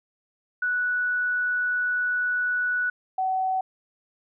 sine tone pair in turn, 1476 / 754.4 Hz, F#6 / F#5, -5 / +33 cents, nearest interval octave, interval 1162 cents, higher first, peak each -22 dBFS, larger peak neither, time 0.62-2.9 / 3.18-3.61 s, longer first, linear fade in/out 5 ms, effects none

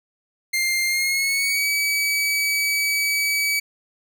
sawtooth tone with pitch glide, 2106 to 2283 Hz, C7 to D7, +11 to -50 cents, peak -16 dBFS, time 0.53-3.6 s, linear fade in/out 10 ms, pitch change +139 cents, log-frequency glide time 0.87-1.68 s, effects none

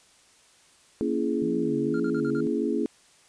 sine chord, A# half-diminished seventh, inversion none, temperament just, 233.1 / 279.7 / 335.6 / 419.5 Hz, A#3 / C#4 / E4 / G#4, 0 / +16 / +31 / +17 cents, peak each -29 dBFS, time 1.01-2.86 s, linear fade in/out 0 ms
sine tone with vibrato, 157.5 Hz, D#3, 21 cents sharp, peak -34 dBFS, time 1.42-2.47 s, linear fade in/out 0 ms, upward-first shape sine, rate 2 Hz, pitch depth 190 cents each way
triangle tone bursts, 1396.9 Hz, F6, in tune, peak -35 dBFS, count 5, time 1.94-2.406 s, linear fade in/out 2 ms, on 58 ms, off 44 ms
effects white hiss -58 dBFS RMS until 3.28 s + resampled to 22050 Hz

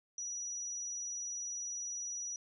sine tone, 5840 Hz, F#8, 24 cents flat, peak -38 dBFS, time 0.18-2.36 s, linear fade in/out 2 ms, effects none

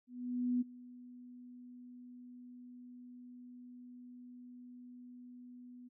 sine tone with ADSR envelope, 246.9 Hz, B3, in tune, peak -29 dBFS, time 0.07-5.89 s, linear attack 540 ms, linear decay 19 ms, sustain -21 dB, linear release 20 ms, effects none

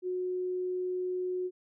sine tone, 365.1 Hz, F#4, 23 cents flat, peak -30 dBFS, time 0.02-1.51 s, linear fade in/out 50 ms, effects none

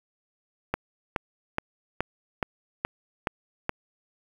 click train, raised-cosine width 0.5 ms, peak -10 dBFS, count 8, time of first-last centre 0.74-3.694 s, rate 2.37 Hz, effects 7-bit

